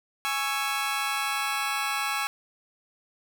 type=chord; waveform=20% pulse; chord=C# minor; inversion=second; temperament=just; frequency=831.5 / 1108.7 / 1330.5 Hz; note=G#5 / C#6 / E6; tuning=+2 / 0 / +16 cents; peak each=-26 dBFS; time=0.25-2.27 s; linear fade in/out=0 ms; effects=none